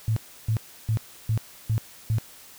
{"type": "tone bursts", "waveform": "sine", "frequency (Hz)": 110.6, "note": "A2", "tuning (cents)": 9, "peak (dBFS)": -20, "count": 6, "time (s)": [0.08, 2.184], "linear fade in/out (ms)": 0, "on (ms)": 84, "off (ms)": 320, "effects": ["white hiss -48 dBFS RMS until 2.58 s"]}